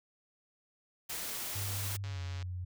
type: noise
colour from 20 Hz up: white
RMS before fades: -39 dBFS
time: 1.09-1.97 s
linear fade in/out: 10 ms
type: tone with pitch glide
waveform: sine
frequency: 99 to 90.26 Hz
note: G2 to F#2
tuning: +18 to -42 cents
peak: -36 dBFS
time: 1.55-2.65 s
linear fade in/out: 10 ms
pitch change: -160 cents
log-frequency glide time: 2.11-2.19 s
type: click train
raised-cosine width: 0.2 ms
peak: -31 dBFS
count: 55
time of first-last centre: 2.04-2.426 s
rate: 140 Hz
effects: none